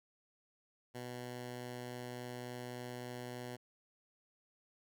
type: tone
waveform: 10% pulse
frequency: 123.47 Hz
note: B2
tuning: in tune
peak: -35 dBFS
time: 0.94-3.57 s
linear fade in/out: 20 ms
effects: none